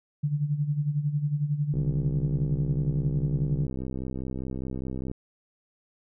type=tone with tremolo; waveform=sine; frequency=146.83 Hz; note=D3; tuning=in tune; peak=-21 dBFS; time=0.23-3.67 s; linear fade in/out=10 ms; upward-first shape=sine; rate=11 Hz; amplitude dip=70%
type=click train; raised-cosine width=3 ms; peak=-21 dBFS; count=220; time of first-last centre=1.74-5.114 s; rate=64.9 Hz
effects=none